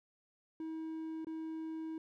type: tone with dropouts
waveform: triangle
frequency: 320 Hz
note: D#4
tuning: 49 cents sharp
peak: -37 dBFS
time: 0.6-1.98 s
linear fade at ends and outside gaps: 2 ms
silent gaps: 1.247-1.269 s
effects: none